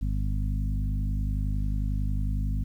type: harmonic tone with a mistuned harmonic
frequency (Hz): 50.8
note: G#1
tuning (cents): -38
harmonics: 1 / 2 / 3 / 4 / 5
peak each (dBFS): -26 / -32 / -36 / -38 / -40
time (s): 0.01-2.64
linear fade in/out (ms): 10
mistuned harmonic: 1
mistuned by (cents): -19
effects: 10-bit